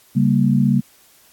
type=chord; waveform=sine; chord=G diminished; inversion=second; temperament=equal; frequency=138.59 / 196 / 233.1 Hz; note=Db3 / G3 / Bb3; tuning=0 / 0 / 0 cents; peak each=-17 dBFS; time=0.15-0.81 s; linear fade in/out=20 ms; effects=white hiss -52 dBFS RMS until 1.32 s + AAC 64 kbps